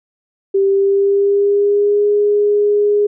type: tone with pitch glide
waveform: sine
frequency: 391.9 to 413.1 Hz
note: G4 to G#4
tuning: 0 to -9 cents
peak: -10 dBFS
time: 0.54-3.07 s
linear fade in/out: 10 ms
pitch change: +91 cents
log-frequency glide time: 0.66-2.07 s
effects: none